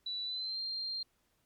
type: tone with pitch glide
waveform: sine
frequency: 3951 to 4186 Hz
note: B7 to C8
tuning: 0 to 0 cents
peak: -35 dBFS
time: 0.06-1.03 s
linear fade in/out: 5 ms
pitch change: +100 cents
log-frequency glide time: 0.24-0.59 s
effects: pink hiss -75 dBFS RMS until 1.45 s + MP3 96 kbps